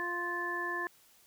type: harmonic tone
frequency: 349.2 Hz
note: F4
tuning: in tune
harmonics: 1 / 2 / 3 / 5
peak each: -40 / -45 / -38 / -35 dBFS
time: 0-0.87 s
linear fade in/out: 0 ms
effects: white hiss -63 dBFS RMS until 1.26 s